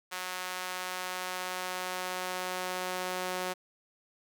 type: tone with high-pass filter sweep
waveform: sawtooth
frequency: 183.1 Hz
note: F#3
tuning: 18 cents flat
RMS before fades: -36 dBFS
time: 0.11-3.54 s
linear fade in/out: 20 ms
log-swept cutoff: 1100 to 490 Hz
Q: 0.8
effects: none